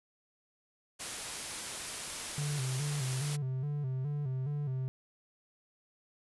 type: low-pass noise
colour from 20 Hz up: white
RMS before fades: -42 dBFS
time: 0.99-3.37 s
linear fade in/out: 20 ms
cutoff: 11000 Hz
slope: 96 dB/octave
type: tone with vibrato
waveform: triangle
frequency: 138.1 Hz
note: C#3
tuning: 6 cents flat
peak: -30 dBFS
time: 2.38-4.88 s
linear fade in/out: 0 ms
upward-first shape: square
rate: 2.4 Hz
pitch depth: 100 cents each way
effects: none